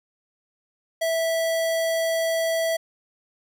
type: tone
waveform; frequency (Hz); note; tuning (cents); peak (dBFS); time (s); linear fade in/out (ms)
square; 656; E5; -9; -22; 1.01-2.77; 10
effects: none